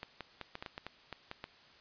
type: clicks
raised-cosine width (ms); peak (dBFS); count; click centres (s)
0.3; -25; 11; 0.031 / 0.207 / 0.413 / 0.554 / 0.625 / 0.662 / 0.779 / 0.866 / 1.127 / 1.314 / 1.441
effects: white hiss -60 dBFS RMS until 1.8 s + resampled to 11025 Hz